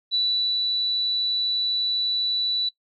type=tone with ADSR envelope; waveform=sine; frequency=3956 Hz; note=B7; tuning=2 cents sharp; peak=-19 dBFS; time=0.11-2.69 s; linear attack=34 ms; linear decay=440 ms; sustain=-2 dB; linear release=5 ms; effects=noise-tail reverb RT60 0.1 s tail -19 dB re dry